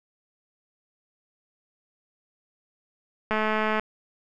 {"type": "click train", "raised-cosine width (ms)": 0.5, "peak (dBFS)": -11, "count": 106, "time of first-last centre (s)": [3.31, 3.796], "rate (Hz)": 216, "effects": []}